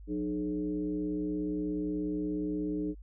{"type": "tone with frequency modulation", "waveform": "sine", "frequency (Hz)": 302.8, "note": "D#4", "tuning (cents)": -47, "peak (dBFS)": -30, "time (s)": [0.07, 2.95], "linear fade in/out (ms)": 50, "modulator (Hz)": 121, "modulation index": 0.81, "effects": ["added 50 Hz sine -45 dBFS peak until 3.02 s"]}